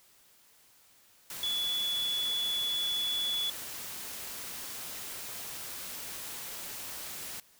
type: tone in noise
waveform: sine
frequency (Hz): 3422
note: A7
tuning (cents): -49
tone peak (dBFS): -29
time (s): 1.43-3.5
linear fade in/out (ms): 2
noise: white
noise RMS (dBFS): -41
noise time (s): 1.3-7.4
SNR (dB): +9
effects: white hiss -62 dBFS RMS until 7.59 s